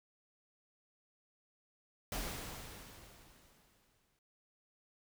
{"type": "noise with exponential decay", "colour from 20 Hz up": "pink", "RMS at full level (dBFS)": -39, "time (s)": [2.12, 4.19], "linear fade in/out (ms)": 2, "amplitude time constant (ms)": 450, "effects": []}